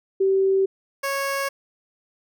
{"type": "tone pair in turn", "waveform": ["sine", "15% pulse"], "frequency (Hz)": [385.9, 551.4], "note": ["G4", "C#5"], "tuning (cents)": [-27, -9], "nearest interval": "tritone", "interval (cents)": 618, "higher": "second", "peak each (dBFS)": [-16, -17], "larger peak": "first", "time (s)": [[0.2, 0.66], [1.03, 1.49]], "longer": "neither", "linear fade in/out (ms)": 10, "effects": []}